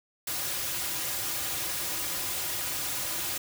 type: noise with comb filter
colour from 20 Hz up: white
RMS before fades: -32 dBFS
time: 0.27-3.38 s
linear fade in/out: 5 ms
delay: 4.5 ms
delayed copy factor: -0.8
effects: none